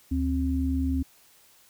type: tone pair together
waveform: sine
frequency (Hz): 74.28 / 264.7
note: D2 / C4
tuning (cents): +20 / +20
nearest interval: octave + minor seventh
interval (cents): 2200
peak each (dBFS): -26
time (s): 0.11-1.03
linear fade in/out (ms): 10
effects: white hiss -58 dBFS RMS until 1.69 s